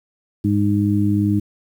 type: harmonic tone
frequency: 102.5 Hz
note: G#2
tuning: 22 cents flat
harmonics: 1 / 2 / 3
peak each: -19 / -19 / -19 dBFS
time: 0.44-1.4 s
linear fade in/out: 10 ms
effects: 8-bit